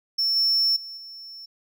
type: tone with level steps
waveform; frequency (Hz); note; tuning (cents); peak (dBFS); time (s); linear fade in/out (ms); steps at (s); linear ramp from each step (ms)
triangle; 5400; E8; +41; -19 / -17 / -34 / -37; 0.18-1.46; 10; 0.36 / 0.76 / 0.97; 5
effects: none